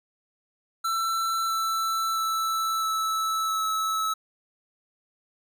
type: tone with pitch steps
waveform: square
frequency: 1338 / 1328.8 / 1319.6 / 1310.5 / 1301.4 Hz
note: E6 / E6 / E6 / E6 / E6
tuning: +25 / +13 / +1 / -11 / -23 cents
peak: -25 dBFS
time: 0.84-4.14 s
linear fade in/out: 10 ms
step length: 660 ms
effects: none